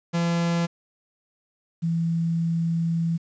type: tone pair in turn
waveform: 45% pulse / sine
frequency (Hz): 170 / 166.31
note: F3 / E3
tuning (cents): -46 / +16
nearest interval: unison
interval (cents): 38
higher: first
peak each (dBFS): -21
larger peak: neither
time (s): 0.13-0.67 / 1.82-3.18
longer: second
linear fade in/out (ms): 20
effects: resampled to 16000 Hz + 9-bit